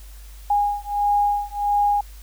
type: beating tone pair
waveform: sine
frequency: 819 / 820.5 Hz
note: G#5 / G#5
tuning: -24 / -21 cents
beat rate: 1.5 Hz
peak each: -21 dBFS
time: 0.5-2.01 s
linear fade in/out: 5 ms
effects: added 50 Hz sine -38 dBFS peak until 2.22 s + white hiss -50 dBFS RMS until 2.22 s